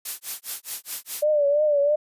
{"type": "noise with tremolo", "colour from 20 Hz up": "blue", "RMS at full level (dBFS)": -28, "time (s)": [0.05, 1.25], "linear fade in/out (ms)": 5, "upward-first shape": "sine", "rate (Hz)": 4.8, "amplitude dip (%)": 100}
{"type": "tone with vibrato", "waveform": "sine", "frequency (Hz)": 587.3, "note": "D5", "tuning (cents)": 0, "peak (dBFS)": -17, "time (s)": [1.22, 1.96], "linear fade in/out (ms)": 10, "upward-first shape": "triangle", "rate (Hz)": 3, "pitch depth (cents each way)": 84}
{"effects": ["resampled to 32000 Hz"]}